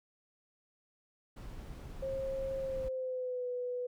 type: noise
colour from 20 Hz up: brown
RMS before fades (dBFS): -45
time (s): 1.36-2.89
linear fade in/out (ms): 10
type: tone with pitch glide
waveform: sine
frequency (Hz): 536 to 494.4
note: C5 to B4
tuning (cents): +42 to +2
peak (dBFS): -34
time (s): 2.02-3.87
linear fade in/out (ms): 10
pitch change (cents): -140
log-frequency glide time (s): 2.59-3.48
effects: none